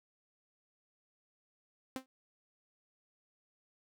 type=tone with exponential decay; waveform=sawtooth; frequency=261.6 Hz; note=C4; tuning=in tune; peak=-30 dBFS; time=1.96-2.06 s; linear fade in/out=0 ms; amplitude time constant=20 ms; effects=none